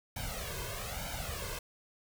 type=noise with flanger; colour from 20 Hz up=pink; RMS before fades=-39 dBFS; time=0.16-1.59 s; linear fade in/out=5 ms; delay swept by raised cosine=1.3 to 1.93 ms; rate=1.1 Hz; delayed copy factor=+0.95; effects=none